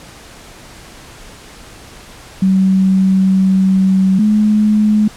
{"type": "tone pair in turn", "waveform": "sine", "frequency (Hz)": [190.1, 212.2], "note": ["F#3", "G#3"], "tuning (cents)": [47, 38], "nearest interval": "major second", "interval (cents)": 191, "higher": "second", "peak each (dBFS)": -8, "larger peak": "neither", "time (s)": [[2.42, 4.19], [4.19, 5.08]], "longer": "first", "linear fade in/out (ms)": 5, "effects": ["pink hiss -37 dBFS RMS until 5.16 s", "low-pass 10000 Hz 12 dB/octave"]}